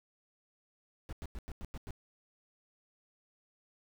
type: noise bursts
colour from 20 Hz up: brown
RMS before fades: -41 dBFS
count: 7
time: 1.09-1.907 s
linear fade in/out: 0 ms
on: 37 ms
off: 93 ms
effects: none